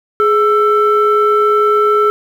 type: tone pair together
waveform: sine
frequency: 418.9 / 1330 Hz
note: G#4 / E6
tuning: +15 / +15 cents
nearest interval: octave + minor sixth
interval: 2000 cents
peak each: -10 dBFS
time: 0.2-2.1 s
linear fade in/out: 0 ms
effects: tanh soft clip ceiling -3 dBFS + 7-bit